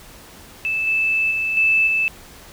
sine tone with level steps, 2630 Hz, E7, 5 cents flat, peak -19 / -16 / -19 / -13 / -16 dBFS, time 0.65-2.08 s, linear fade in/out 0 ms, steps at 0.87 / 1.31 / 1.57 / 1.87 s, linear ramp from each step 2 ms, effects pink hiss -43 dBFS RMS until 2.52 s

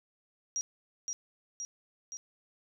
sine tone with echo, 5720 Hz, F8, 41 cents sharp, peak -30 dBFS, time 0.56-0.61 s, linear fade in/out 0 ms, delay 520 ms, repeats 3, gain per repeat -3 dB, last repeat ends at 2.17 s, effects none

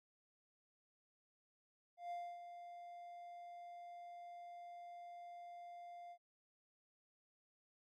triangle tone with ADSR envelope, 698.5 Hz, F5, in tune, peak -40 dBFS, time 1.97-6.18 s, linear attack 140 ms, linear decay 270 ms, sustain -9 dB, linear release 66 ms, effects none

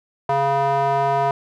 square tone with band-pass filter, 138.59 Hz, C#3, in tune, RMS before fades -19 dBFS, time 0.29-1.31 s, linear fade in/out 2 ms, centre 820 Hz, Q 4.1, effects none

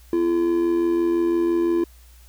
triangle tone with amplitude modulation, 340 Hz, F4, 46 cents flat, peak -13 dBFS, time 0.13-1.84 s, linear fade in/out 2 ms, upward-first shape sine, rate 85.9 Hz, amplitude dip 55%, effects added 60 Hz sine -46 dBFS peak until 2.28 s + white hiss -55 dBFS RMS until 2.28 s

